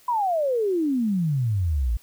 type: exponential sweep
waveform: sine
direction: down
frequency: 1009 to 53.2 Hz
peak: -20 dBFS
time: 0.08-1.97 s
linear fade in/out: 5 ms
effects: white hiss -55 dBFS RMS until 2.02 s